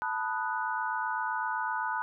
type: chord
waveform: sine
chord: B dominant seventh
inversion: third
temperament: equal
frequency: 880 / 987.8 / 1244.5 / 1480 Hz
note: A5 / B5 / D#6 / F#6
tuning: 0 / 0 / 0 / 0 cents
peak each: -34 / -34 / -38 / -34 dBFS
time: 0.02-2.02 s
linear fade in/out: 0 ms
effects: none